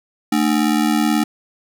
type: ring-modulated tone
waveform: square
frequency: 261.5 Hz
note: C4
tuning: 1 cent flat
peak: -12 dBFS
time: 0.32-1.24 s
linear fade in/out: 5 ms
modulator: 39.3 Hz
effects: none